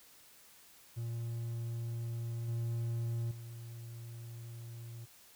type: tone with level steps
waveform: triangle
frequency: 116.54 Hz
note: A#2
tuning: in tune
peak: -34 / -31 / -42 dBFS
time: 0.96-5.06 s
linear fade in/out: 20 ms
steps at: 2.48 / 3.31 s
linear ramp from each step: 5 ms
effects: white hiss -60 dBFS RMS until 5.35 s